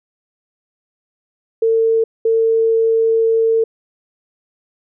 sine tone bursts at uneven times, 451 Hz, A4, 43 cents sharp, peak -11 dBFS, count 2, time 1.62-2.04 / 2.25-3.64 s, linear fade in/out 5 ms, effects none

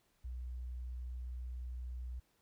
sine tone, 61.74 Hz, B1, in tune, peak -40 dBFS, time 0.24-2.2 s, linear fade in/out 10 ms, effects pink hiss -75 dBFS RMS until 2.41 s

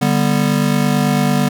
square chord, G major, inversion second, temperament equal with one note detuned, 146.83 / 196 / 245 Hz, D3 / G3 / B3, 0 / 0 / -14 cents, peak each -18 dBFS, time 0.01-1.49 s, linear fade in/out 10 ms, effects none

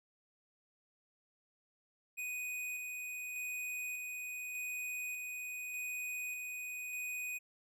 square tone with tremolo, 2489 Hz, D#7, in tune, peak -39 dBFS, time 2.17-7.39 s, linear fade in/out 20 ms, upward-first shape square, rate 0.84 Hz, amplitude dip 25%, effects none

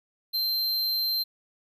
square tone, 4134 Hz, C8, 22 cents flat, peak -25 dBFS, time 0.33-1.24 s, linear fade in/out 20 ms, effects none

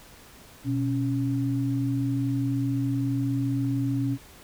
sine tone pair together, 123.47 / 276.9 Hz, B2 / C#4, 0 / -2 cents, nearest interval octave + major second, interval 1398 cents, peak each -26 dBFS, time 0.64-4.18 s, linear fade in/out 50 ms, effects pink hiss -50 dBFS RMS until 4.43 s

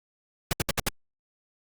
pink noise bursts, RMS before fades -25 dBFS, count 5, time 0.51-0.886 s, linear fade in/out 0 ms, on 20 ms, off 69 ms, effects Opus 48 kbps

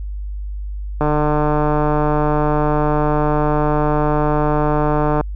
click train, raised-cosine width 1 ms, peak -4 dBFS, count 631, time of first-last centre 1.01-5.21 s, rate 150 Hz, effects added 50 Hz sine -23 dBFS peak until 5.35 s

